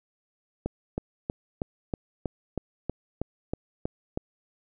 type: click train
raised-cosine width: 2 ms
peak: -15 dBFS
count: 12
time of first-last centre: 0.66-4.174 s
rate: 3.13 Hz
effects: none